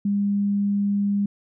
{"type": "tone", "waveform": "sine", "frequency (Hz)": 201.9, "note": "G#3", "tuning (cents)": -49, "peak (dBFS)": -19, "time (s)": [0.05, 1.26], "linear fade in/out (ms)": 5, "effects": []}